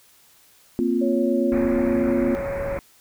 sine chord, Bb suspended second, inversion none, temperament equal, 233.1 / 261.6 / 349.2 Hz, Bb3 / C4 / F4, 0 / 0 / 0 cents, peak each -23 dBFS, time 0.79-2.35 s, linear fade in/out 0 ms
sine tone, 554.4 Hz, C#5, in tune, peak -25 dBFS, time 1.01-2.78 s, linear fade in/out 10 ms
pink low-pass noise, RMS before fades -32 dBFS, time 1.52-2.79 s, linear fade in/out 0 ms, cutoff 2400 Hz, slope 96 dB/octave
effects white hiss -55 dBFS RMS until 3 s

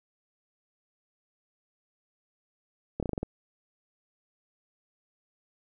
slowing click train, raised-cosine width 2 ms, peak -17 dBFS, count 7, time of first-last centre 3-3.23 s, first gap 27 ms, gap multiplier 1.14, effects none

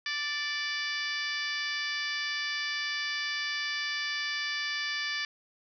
harmonic tone with a mistuned harmonic, 587.3 Hz, D5, in tune, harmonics 2 / 3 / 4 / 5 / 6 / 7 / 8 / 9 / 10, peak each -44 / -34 / -37 / -41 / -40 / -47 / -38 / -44 / -50 dBFS, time 0.06-5.25 s, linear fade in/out 2 ms, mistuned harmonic 4, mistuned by -18 cents, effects none

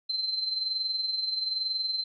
sine tone with amplitude modulation, 4100 Hz, C8, 36 cents flat, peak -25 dBFS, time 0.09-2.04 s, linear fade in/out 10 ms, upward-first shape sine, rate 21.1 Hz, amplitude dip 55%, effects none

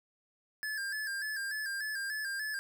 square tone with vibrato, 1661.2 Hz, G#6, in tune, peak -35 dBFS, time 0.63-2.59 s, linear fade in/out 0 ms, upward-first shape square, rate 3.4 Hz, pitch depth 65 cents each way, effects none

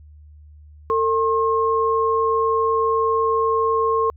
sine tone pair together, 451 / 1072.7 Hz, A4 / C6, +43 / +43 cents, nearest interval octave + minor third, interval 1500 cents, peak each -19 dBFS, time 0.9-4.1 s, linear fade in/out 0 ms, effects added 75 Hz sine -42 dBFS peak until 4.16 s

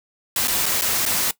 white noise with dropouts, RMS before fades -21 dBFS, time 0.36-1.31 s, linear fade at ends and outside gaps 2 ms, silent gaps 0.474-0.48 / 0.658-0.662 / 0.812-0.819 / 1.054-1.061 s, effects noise-tail reverb RT60 0.1 s tail -19 dB re dry

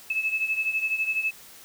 sine beating tone pair, 2600 / 2612 Hz, E7 / E7, -24 / -17 cents, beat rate 12 Hz, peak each -25 / -30 dBFS, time 0.1-1.31 s, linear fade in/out 5 ms, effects white hiss -48 dBFS RMS until 1.64 s

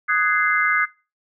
sine chord, Ab dominant seventh, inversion second, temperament just, 1245.9 / 1495.1 / 1661.2 / 2077 Hz, Eb6 / Gb6 / Ab6 / C7, +2 / +18 / 0 / -13 cents, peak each -22 dBFS, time 0.08-0.86 s, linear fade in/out 20 ms, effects noise-tail reverb RT60 0.3 s tail -21 dB re dry

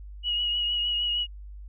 sine tone with vibrato, 2901 Hz, F#7, 35 cents flat, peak -24 dBFS, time 0.23-1.27 s, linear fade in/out 50 ms, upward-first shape triangle, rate 6.5 Hz, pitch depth 28 cents each way, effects added 50 Hz sine -39 dBFS peak until 1.68 s

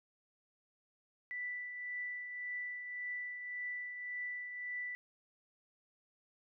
sine tone with tremolo, 1975.5 Hz, B6, in tune, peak -37 dBFS, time 1.31-4.95 s, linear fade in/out 0 ms, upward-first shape triangle, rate 1.8 Hz, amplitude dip 50%, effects none

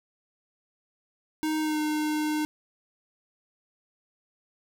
square tone with pitch glide, 311.1 to 304.7 Hz, D#4 to D#4, 0 to -36 cents, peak -26 dBFS, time 1.43-2.45 s, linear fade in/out 0 ms, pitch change -36 cents, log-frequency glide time 1.6-1.79 s, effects none

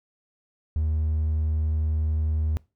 triangle tone, 77.78 Hz, D#2, in tune, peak -19 dBFS, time 0.76-2.57 s, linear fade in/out 0 ms, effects noise-tail reverb RT60 0.3 s tail -24 dB re dry + tanh soft clip ceiling -15 dBFS

